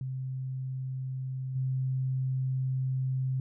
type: tone with level steps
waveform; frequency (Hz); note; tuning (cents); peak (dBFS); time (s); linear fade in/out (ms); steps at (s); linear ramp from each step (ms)
sine; 130.81; C3; 0; -32 / -27; 0.01-3.4; 2; 1.55; 10
effects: none